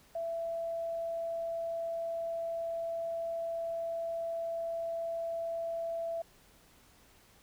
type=tone; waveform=sine; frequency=667 Hz; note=E5; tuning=20 cents sharp; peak=-33 dBFS; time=0.15-6.22 s; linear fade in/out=5 ms; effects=pink hiss -62 dBFS RMS until 7.42 s